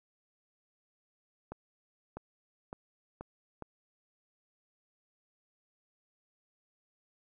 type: accelerating click train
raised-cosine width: 1 ms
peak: -27 dBFS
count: 5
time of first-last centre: 1.52-3.623 s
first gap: 650 ms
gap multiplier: 0.86
effects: none